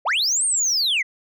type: linear two-way sweep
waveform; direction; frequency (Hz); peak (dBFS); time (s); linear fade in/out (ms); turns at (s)
sine; up then down; 474.9 to 8870 to 1897; -15; 0.05-1.03; 20; 0.45
effects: tanh soft clip ceiling -17 dBFS